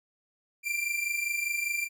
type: tone pair together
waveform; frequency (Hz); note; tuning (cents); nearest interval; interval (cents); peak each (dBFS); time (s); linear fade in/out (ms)
45% pulse; 2349 / 2374; D7 / D7; 0 / +18; unison; 18; -33 / -30; 0.63-1.89; 50
effects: none